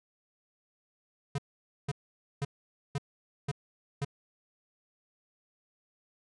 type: tone bursts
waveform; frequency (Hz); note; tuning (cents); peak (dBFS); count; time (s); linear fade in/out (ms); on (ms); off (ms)
square; 140.8; C#3; +27; -30; 6; 1.35-4.048; 5; 33; 500
effects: resampled to 22050 Hz